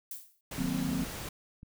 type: noise with exponential decay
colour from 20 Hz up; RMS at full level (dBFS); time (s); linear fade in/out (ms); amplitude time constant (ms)
violet; -37; 0.11-0.41; 2; 64
type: noise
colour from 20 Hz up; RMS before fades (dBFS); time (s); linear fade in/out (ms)
pink; -40; 0.51-1.29; 5
type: chord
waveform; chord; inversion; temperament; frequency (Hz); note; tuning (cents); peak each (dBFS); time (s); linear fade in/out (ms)
sine; C half-diminished seventh; first; equal; 155.56 / 185 / 233.1 / 261.6; Eb3 / Gb3 / Bb3 / C4; 0 / 0 / 0 / 0; -37 / -35 / -36 / -33; 0.58-1.04; 5
type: clicks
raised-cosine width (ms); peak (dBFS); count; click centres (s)
5; -41 / -35; 2; 1.123 / 1.631
effects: none